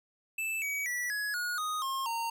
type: tone with pitch steps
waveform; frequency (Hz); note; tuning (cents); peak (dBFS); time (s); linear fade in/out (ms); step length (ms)
square; 2637 / 2269 / 1952.8 / 1680.5 / 1446.2 / 1244.5 / 1071 / 921.6; E7 / C#7 / B6 / G#6 / F#6 / D#6 / C6 / A#5; 0 / +40 / -20 / +20 / -40 / 0 / +40 / -20; -32; 0.38-2.3; 5; 240
effects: none